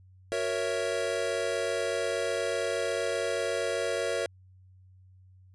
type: chord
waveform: square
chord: F# dominant seventh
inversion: none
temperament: equal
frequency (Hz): 370 / 466.2 / 554.4 / 659.3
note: F#4 / A#4 / C#5 / E5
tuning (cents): 0 / 0 / 0 / 0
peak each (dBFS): -38 / -33 / -33 / -35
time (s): 0.32-4.26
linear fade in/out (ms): 0
effects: added 93 Hz sine -53 dBFS peak until 5.54 s + resampled to 24000 Hz